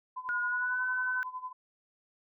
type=tone with tremolo; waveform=sine; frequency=1014 Hz; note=B5; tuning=45 cents sharp; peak=-34 dBFS; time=0.16-1.53 s; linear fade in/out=10 ms; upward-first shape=sine; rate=11 Hz; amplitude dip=80%
type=tone with pitch glide; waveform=sine; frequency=1440 to 1516.8 Hz; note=F#6 to F#6; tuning=-47 to +43 cents; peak=-29 dBFS; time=0.29-1.23 s; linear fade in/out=0 ms; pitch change=+90 cents; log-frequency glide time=0.45-0.83 s
effects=none